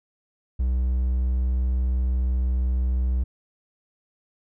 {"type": "tone", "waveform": "triangle", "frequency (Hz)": 62.9, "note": "B1", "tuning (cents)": 32, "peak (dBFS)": -18, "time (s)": [0.59, 3.24], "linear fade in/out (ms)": 10, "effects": []}